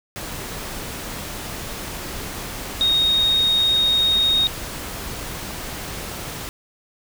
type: tone in noise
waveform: sine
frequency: 3729 Hz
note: A#7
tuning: in tune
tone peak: -15 dBFS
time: 2.81-4.47 s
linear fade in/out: 0 ms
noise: pink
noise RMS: -31 dBFS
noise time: 0.16-6.49 s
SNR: +13 dB
effects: none